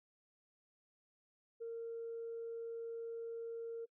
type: tone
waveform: sine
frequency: 460.6 Hz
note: A#4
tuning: 21 cents flat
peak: -40 dBFS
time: 1.6-3.86 s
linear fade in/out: 20 ms
effects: noise-tail reverb RT60 0.1 s tail -23 dB re dry + tanh soft clip ceiling -37 dBFS